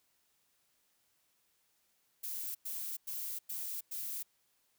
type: noise bursts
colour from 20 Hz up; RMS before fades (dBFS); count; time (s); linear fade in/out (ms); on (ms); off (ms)
violet; -40; 5; 2.23-4.23; 10; 320; 100
effects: white hiss -75 dBFS RMS until 4.78 s